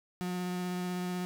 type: tone with vibrato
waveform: 35% pulse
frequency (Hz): 180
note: F#3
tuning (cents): -47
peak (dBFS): -31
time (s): 0.21-1.25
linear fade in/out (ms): 0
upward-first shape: triangle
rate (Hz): 16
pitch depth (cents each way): 13
effects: 12-bit